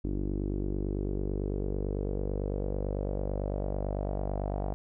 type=tone with low-pass filter sweep; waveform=sawtooth; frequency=49 Hz; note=G1; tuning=in tune; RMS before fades=-32 dBFS; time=0.04-4.74 s; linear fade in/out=0 ms; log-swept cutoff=320 to 710 Hz; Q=3.6; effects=none